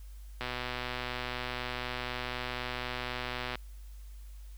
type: click train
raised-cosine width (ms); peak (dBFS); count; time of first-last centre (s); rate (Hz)
0.3; -19; 391; 0.41-3.555; 124
effects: added 50 Hz sine -44 dBFS peak until 4.57 s + white hiss -63 dBFS RMS until 4.57 s